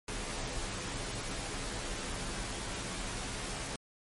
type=noise with comb filter; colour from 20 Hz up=pink; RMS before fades=-38 dBFS; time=0.08-3.76 s; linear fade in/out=2 ms; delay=13 ms; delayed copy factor=-0.75; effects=MP3 48 kbps